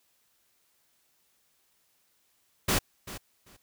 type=noise with echo; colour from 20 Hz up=pink; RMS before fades=-25 dBFS; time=2.68-2.79 s; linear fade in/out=10 ms; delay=390 ms; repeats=2; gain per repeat=-15 dB; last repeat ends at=3.57 s; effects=white hiss -70 dBFS RMS until 3.62 s